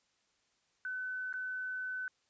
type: tone with dropouts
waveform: sine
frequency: 1510 Hz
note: F#6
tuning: 35 cents sharp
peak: -36 dBFS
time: 0.85-2.08 s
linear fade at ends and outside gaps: 1 ms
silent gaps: 1.328-1.339 s
effects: white hiss -75 dBFS RMS until 2.29 s + resampled to 16000 Hz